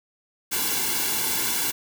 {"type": "noise with comb filter", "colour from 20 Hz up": "white", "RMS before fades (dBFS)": -25, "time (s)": [0.51, 1.72], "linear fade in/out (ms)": 20, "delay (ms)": 1.6, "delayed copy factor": -0.75, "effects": []}